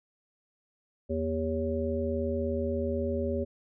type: harmonic tone with a mistuned harmonic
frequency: 79.7 Hz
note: D#2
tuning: 42 cents sharp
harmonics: 1 / 3 / 5 / 7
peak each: -33 / -33 / -33 / -33 dBFS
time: 1.09-3.45 s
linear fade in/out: 20 ms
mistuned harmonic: 1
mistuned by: +59 cents
effects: none